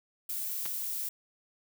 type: noise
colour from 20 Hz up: violet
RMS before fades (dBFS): -35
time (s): 0.29-1.09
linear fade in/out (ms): 5
type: clicks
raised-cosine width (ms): 0.2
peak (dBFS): -23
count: 2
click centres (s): 0.656 / 0.662
effects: none